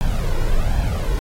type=noise with flanger; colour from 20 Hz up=brown; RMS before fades=-18 dBFS; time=0.01-1.19 s; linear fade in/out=0 ms; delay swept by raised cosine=1.2 to 2.11 ms; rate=1.3 Hz; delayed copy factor=+0.65; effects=AAC 48 kbps